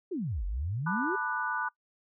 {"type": "exponential two-way sweep", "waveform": "sine", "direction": "down then up", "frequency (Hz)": [409.7, 43.65, 409.7], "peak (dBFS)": -30, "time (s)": [0.11, 1.16], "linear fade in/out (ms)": 10, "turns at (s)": 0.45}
{"type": "chord", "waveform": "sine", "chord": "B minor seventh", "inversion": "third", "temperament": "equal with one note detuned", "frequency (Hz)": [880, 987.8, 1192.4, 1480], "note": ["A5", "B5", "D6", "F#6"], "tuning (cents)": [0, 0, 26, 0], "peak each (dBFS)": [-37, -36, -36, -32], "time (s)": [0.86, 1.69], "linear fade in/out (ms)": 10}
{"effects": ["noise-tail reverb RT60 0.1 s tail -22 dB re dry"]}